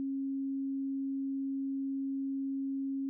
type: tone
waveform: sine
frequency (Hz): 271.8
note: C#4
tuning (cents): -34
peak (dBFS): -32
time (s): 0-3.09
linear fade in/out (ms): 0
effects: none